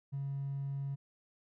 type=tone with hard clipping; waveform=triangle; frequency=138.59 Hz; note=C#3; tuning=in tune; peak=-35 dBFS; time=0.12-0.96 s; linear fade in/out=20 ms; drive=3 dB; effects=none